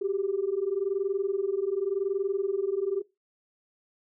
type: tone pair together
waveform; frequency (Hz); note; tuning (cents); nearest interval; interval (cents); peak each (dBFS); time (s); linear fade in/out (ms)
sine; 380.4 / 401.3; F#4 / G4; +48 / +41; minor second; 93; -28; 0.01-3.02; 10
effects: noise-tail reverb RT60 0.2 s tail -20 dB re dry + tanh soft clip ceiling -18 dBFS